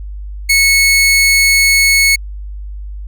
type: tone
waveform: sawtooth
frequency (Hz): 2200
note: C#7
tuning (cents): -14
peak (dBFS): -4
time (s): 0.49-2.16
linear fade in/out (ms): 10
effects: added 50 Hz sine -23 dBFS peak until 3.07 s